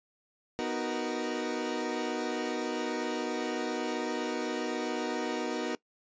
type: chord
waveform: 30% pulse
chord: B major seventh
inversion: none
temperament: equal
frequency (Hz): 246.9 / 311.1 / 370 / 466.2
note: B3 / D#4 / F#4 / A#4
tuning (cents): 0 / 0 / 0 / 0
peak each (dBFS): -34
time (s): 0.59-5.75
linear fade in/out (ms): 0
effects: noise-tail reverb RT60 0.1 s tail -21 dB re dry + resampled to 16000 Hz